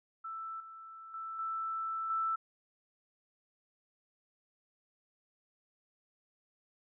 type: tone with level steps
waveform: sine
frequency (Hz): 1324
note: E6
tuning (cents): +7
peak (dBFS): -39 / -47 / -39 / -34 / -30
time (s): 0.24-2.36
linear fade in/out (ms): 10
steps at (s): 0.6 / 1.14 / 1.39 / 2.1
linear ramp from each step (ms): 2
effects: none